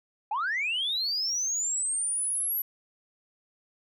sine linear sweep, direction up, 784 to 11840 Hz, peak -25 dBFS, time 0.31-2.62 s, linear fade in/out 5 ms, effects tanh soft clip ceiling -23 dBFS

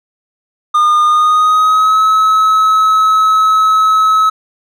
triangle tone with pitch glide, 1217 to 1288.6 Hz, D#6 to E6, -39 to -40 cents, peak -5 dBFS, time 0.74-4.3 s, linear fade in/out 10 ms, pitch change +99 cents, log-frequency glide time 1.04-2 s, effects none

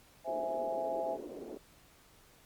sine chord, C augmented, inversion none, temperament equal, 523.3 / 659.3 / 830.6 Hz, C5 / E5 / G#5, 0 / 0 / 0 cents, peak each -39 / -35 / -39 dBFS, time 0.24-1.18 s, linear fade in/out 50 ms
white band-pass noise, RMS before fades -45 dBFS, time 0.27-1.58 s, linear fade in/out 10 ms, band 270 to 460 Hz, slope 24 dB/octave
effects pink hiss -62 dBFS RMS until 2.45 s + Opus 48 kbps

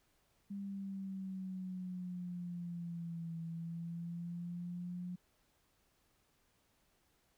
sine exponential two-way sweep, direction down then up, 200 to 164.81 to 179.5 Hz, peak -40 dBFS, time 0.5-5.16 s, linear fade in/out 10 ms, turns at 3.4 s, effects pink hiss -75 dBFS RMS until 7.37 s

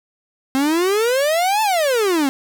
45% pulse exponential two-way sweep, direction up then down, 261.6 to 892 to 261.6 Hz, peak -15 dBFS, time 0.55-2.29 s, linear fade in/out 0 ms, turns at 1.62 s, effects none

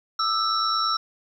sine tone cluster, 1212 / 1321 / 3923 / 5470 Hz, D#6 / E6 / B7 / F8, -46 / +3 / -12 / -37 cents, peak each -30 / -23 / -31 / -27 dBFS, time 0.19-0.97 s, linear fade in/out 5 ms, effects 9-bit

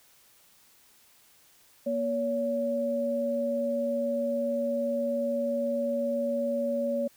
sine tone pair together, 237.7 / 565.3 Hz, A#3 / C#5, +34 / +34 cents, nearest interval octave + minor third, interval 1500 cents, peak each -31 / -27 dBFS, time 1.86-7.08 s, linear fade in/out 10 ms, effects white hiss -60 dBFS RMS until 7.16 s

